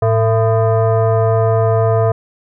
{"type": "tone with frequency modulation", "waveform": "sine", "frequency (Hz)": 110, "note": "A2", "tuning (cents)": 0, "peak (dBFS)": -10, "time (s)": [0.02, 2.12], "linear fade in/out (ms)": 5, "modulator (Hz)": 561, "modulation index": 1.2, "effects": []}